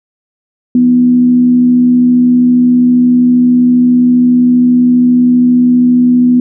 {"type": "tone with frequency modulation", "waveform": "sine", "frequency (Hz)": 246.9, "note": "B3", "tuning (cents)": 0, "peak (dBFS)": -4, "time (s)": [0.75, 6.4], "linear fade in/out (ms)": 2, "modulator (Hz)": 72.6, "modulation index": 0.23, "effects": []}